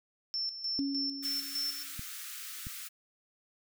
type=tone with tremolo; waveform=sine; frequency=5370 Hz; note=E8; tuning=31 cents sharp; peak=-31 dBFS; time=0.34-1.83 s; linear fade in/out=0 ms; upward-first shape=square; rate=3.3 Hz; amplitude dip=65%
type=tone with exponential decay; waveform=sine; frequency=277.2 Hz; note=C#4; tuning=in tune; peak=-28 dBFS; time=0.79-2.04 s; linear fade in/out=0 ms; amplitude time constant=270 ms
type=high-pass noise; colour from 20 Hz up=white; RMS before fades=-43 dBFS; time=1.22-2.89 s; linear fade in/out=20 ms; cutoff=1200 Hz; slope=96 dB/octave
type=clicks; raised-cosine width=5 ms; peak=-29 dBFS; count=2; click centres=1.994 / 2.669 s
effects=none